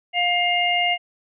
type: harmonic tone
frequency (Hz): 706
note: F5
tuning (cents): +19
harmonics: 1 / 3 / 4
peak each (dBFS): -22 / -22 / -22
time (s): 0.13-0.98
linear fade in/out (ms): 50
effects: none